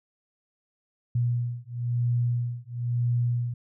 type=beating tone pair; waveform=sine; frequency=120 / 121 Hz; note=B2 / B2; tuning=-49 / -35 cents; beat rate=1 Hz; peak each=-27 dBFS; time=1.15-3.54 s; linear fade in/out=5 ms; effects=none